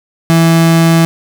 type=tone; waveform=35% pulse; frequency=165.1 Hz; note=E3; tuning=3 cents sharp; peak=-4 dBFS; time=0.3-1.05 s; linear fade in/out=0 ms; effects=none